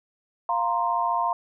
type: chord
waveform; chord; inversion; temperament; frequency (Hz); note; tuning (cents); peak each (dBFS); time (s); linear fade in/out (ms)
sine; F suspended fourth; none; equal; 698.5 / 932.3 / 1046.5; F5 / Bb5 / C6; 0 / 0 / 0; -27 / -25 / -26; 0.49-1.33; 2
effects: none